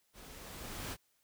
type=noise with level ramp; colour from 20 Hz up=pink; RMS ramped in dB=-54 to -40 dBFS; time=0.13-0.97 s; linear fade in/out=50 ms; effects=white hiss -75 dBFS RMS until 1.23 s